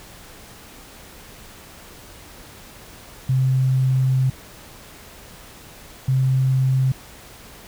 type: tone pair in turn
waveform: sine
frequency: 130.8 / 131.44 Hz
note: C3 / C3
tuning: 0 / +8 cents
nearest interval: unison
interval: 8 cents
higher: second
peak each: -15 dBFS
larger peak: neither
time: 3.29-4.3 / 6.08-6.92 s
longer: first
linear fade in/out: 5 ms
effects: pink hiss -43 dBFS RMS until 7.67 s